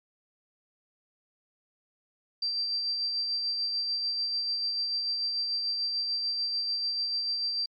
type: tone with tremolo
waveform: sine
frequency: 4699 Hz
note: D8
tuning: in tune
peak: -26 dBFS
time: 2.42-7.66 s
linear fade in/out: 5 ms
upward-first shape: sine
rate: 6.8 Hz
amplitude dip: 30%
effects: MP3 64 kbps